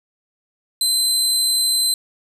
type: tone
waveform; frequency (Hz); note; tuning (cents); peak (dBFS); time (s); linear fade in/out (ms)
25% pulse; 4068; C8; -50; -11; 0.81-1.94; 2
effects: none